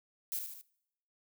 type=noise with echo; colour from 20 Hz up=violet; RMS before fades=-36 dBFS; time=0.32-0.39 s; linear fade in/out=0 ms; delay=74 ms; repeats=3; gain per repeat=-5 dB; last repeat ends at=0.612 s; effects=noise-tail reverb RT60 0.8 s tail -23 dB re dry